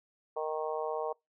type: harmonic tone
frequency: 155.56 Hz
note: D#3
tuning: in tune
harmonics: 3 / 4 / 5 / 6 / 7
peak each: -35 / -37 / -39 / -41 / -42 dBFS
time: 0.36-1.13 s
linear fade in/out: 10 ms
effects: noise-tail reverb RT60 0.2 s tail -26 dB re dry